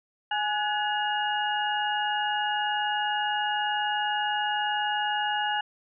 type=tone cluster; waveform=sine; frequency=836 / 1476 / 1697 / 2861 Hz; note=G#5 / F#6 / G#6 / F7; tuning=+11 / -5 / +37 / +41 cents; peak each=-27 / -34 / -32 / -32 dBFS; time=0.31-5.61 s; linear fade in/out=5 ms; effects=none